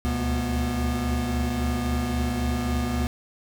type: tone cluster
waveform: square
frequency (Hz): 71.2 / 74.9 / 122.7 / 242.3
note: C#2 / D2 / B2 / B3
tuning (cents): +47 / +35 / -11 / -33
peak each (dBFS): -28 / -34 / -33 / -28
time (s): 0.05-3.07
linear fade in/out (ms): 0
effects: none